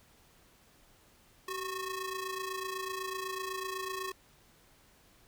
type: ring-modulated tone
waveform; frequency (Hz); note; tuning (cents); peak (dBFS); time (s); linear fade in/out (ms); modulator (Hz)
sawtooth; 734; F#5; -14; -29; 1.48-4.12; 5; 353
effects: pink hiss -63 dBFS RMS until 5.27 s